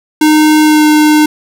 square tone with pitch glide, 307.1 to 303.9 Hz, D#4 to D#4, -23 to -41 cents, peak -5 dBFS, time 0.21-1.26 s, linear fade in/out 5 ms, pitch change -18 cents, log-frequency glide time 0.63-0.85 s, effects none

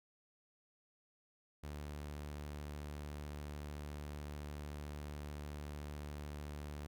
sawtooth tone, 73.7 Hz, D2, 7 cents sharp, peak -40 dBFS, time 1.63-6.87 s, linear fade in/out 10 ms, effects none

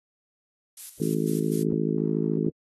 violet noise with tremolo, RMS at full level -36 dBFS, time 0.77-1.63 s, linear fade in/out 5 ms, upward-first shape square, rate 4 Hz, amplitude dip 65%
harmonic tone, 53.9 Hz, A1, 35 cents flat, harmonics 3 / 4 / 5 / 6 / 7 / 8, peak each -28 / -29 / -30 / -31 / -31 / -32 dBFS, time 1-2.5 s, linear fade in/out 5 ms
effects AAC 32 kbps

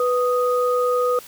sine tone pair together, 493.9 / 1244.6 Hz, B4 / D#6, 0 / 0 cents, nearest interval octave + major third, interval 1600 cents, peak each -18 / -22 dBFS, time 0-1.19 s, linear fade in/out 2 ms, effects white hiss -42 dBFS RMS until 1.27 s

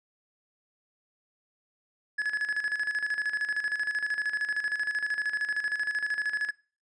triangle tone with tremolo, 1700 Hz, G#6, 40 cents sharp, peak -23 dBFS, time 2.18-6.51 s, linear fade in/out 10 ms, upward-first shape square, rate 13 Hz, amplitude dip 65%, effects noise-tail reverb RT60 0.4 s tail -23 dB re dry + resampled to 22050 Hz

